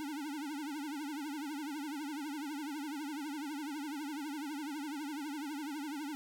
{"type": "tone with vibrato", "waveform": "square", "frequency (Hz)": 293.7, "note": "D4", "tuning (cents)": 0, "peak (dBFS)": -39, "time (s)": [0, 6.15], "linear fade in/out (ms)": 0, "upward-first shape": "triangle", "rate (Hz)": 12, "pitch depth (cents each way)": 160, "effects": []}